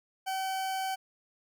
40% pulse tone, 764 Hz, G5, 45 cents flat, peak -30 dBFS, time 0.26-0.96 s, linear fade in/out 20 ms, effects none

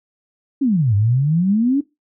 sine exponential two-way sweep, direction down then up, 293.7 to 98.2 to 293.7 Hz, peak -13 dBFS, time 0.61-1.81 s, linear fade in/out 10 ms, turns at 0.95 s, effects noise-tail reverb RT60 0.2 s tail -18 dB re dry

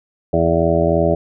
harmonic tone, 83.1 Hz, E2, 15 cents sharp, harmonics 1 / 2 / 3 / 4 / 5 / 7 / 8 / 9, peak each -22 / -20 / -26 / -21 / -20 / -18 / -20 / -29 dBFS, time 0.33-1.15 s, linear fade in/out 5 ms, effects none

